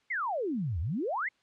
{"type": "exponential two-way sweep", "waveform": "sine", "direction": "down then up", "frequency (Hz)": [2217, 73.42, 2217], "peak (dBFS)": -29, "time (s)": [0.1, 1.29], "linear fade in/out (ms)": 10, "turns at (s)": 0.8, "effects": ["white hiss -70 dBFS RMS until 1.42 s", "low-pass 4000 Hz 12 dB/octave"]}